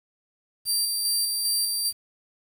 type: tone with tremolo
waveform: 20% pulse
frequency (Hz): 4699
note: D8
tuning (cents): 0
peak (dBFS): -16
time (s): 0.65-1.93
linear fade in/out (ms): 50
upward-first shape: square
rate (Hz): 2.5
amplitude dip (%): 30
effects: 8-bit